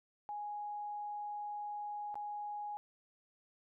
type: tone with dropouts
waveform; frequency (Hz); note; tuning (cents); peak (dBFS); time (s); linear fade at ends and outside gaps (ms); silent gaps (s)
sine; 830; G#5; -1; -39; 0.29-2.77; 0; 2.143-2.155
effects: none